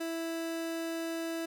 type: tone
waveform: 30% pulse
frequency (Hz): 329.6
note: E4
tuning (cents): 0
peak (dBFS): -31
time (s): 0-1.46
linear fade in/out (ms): 10
effects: none